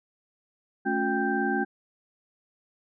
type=tone cluster; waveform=sine; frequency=216.4 / 276.5 / 361.2 / 789 / 1568 Hz; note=A3 / C#4 / F#4 / G5 / G6; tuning=-29 / -4 / -42 / +11 / 0 cents; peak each=-30 dBFS; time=0.85-1.65 s; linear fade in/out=20 ms; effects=none